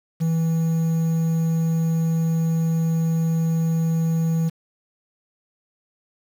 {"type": "tone with quantisation", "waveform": "triangle", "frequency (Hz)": 163.3, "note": "E3", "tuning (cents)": -16, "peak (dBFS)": -16, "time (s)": [0.2, 4.5], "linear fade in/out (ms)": 20, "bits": 7, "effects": []}